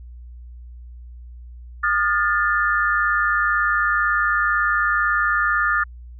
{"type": "tone cluster", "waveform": "sine", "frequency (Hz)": [1222, 1418, 1760], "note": ["D#6", "F6", "A6"], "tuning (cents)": [-32, 26, 0], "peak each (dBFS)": -21, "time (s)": [1.83, 5.84], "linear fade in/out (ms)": 10, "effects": ["added 60 Hz sine -36 dBFS peak until 6.19 s"]}